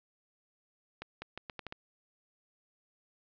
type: accelerating click train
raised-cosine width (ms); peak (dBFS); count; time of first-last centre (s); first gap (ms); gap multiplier
0.3; -24; 7; 1.02-1.724; 200; 0.78
effects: low-pass 5000 Hz 12 dB/octave